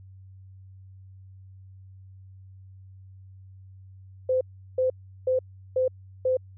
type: tone bursts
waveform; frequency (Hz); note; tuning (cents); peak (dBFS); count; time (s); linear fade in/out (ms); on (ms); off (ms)
sine; 514; C5; -31; -20; 5; 4.29-6.37; 5; 120; 370
effects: added 95 Hz sine -45 dBFS peak until 6.57 s